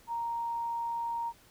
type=tone; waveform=sine; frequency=932.3 Hz; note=A#5; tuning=in tune; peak=-31 dBFS; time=0.07-1.33 s; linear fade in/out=50 ms; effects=pink hiss -60 dBFS RMS until 1.5 s